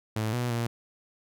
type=tone with pitch steps; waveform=sawtooth; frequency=109.2 / 122 / 117.5 Hz; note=A2 / B2 / A#2; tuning=-13 / -21 / +14 cents; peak=-23 dBFS; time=0.16-0.67 s; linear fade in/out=5 ms; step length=170 ms; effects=none